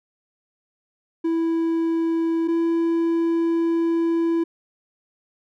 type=tone pair in turn; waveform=triangle; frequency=329.6 / 333.2 Hz; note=E4 / E4; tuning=0 / +19 cents; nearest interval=unison; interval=19 cents; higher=second; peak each=-17 / -16 dBFS; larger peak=second; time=1.24-2.48 / 2.48-4.44 s; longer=second; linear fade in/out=10 ms; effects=none